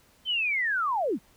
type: linear sweep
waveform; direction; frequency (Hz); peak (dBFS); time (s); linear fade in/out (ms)
sine; down; 3136 to 155.2; -24; 0.25-1.19; 50
effects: pink hiss -61 dBFS RMS until 1.36 s